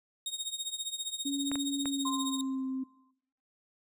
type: tone with tremolo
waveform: 25% pulse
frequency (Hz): 3729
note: A#7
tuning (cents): 0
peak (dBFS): -27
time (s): 0.26-2.41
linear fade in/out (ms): 2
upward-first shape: triangle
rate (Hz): 15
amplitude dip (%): 90
type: tone with pitch glide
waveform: sine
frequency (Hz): 280 to 262.8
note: C#4 to C4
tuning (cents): +18 to +8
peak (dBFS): -31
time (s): 1.25-2.84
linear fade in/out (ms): 10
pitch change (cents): -110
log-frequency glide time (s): 1.81-2.66
type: clicks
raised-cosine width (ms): 0.5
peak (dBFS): -23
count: 3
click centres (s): 1.516 / 1.556 / 1.857
type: tone with exponential decay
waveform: sine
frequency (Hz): 1042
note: C6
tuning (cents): -7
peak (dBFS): -32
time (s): 2.05-3.11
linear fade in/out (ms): 5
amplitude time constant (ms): 230
effects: noise-tail reverb RT60 0.8 s tail -22 dB re dry